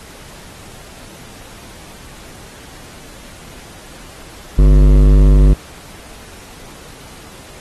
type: tone with hard clipping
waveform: sine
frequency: 49.48 Hz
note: G1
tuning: 17 cents sharp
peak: -7 dBFS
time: 4.58-5.54 s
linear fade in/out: 10 ms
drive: 14 dB
effects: pink hiss -38 dBFS RMS until 7.6 s + AAC 32 kbps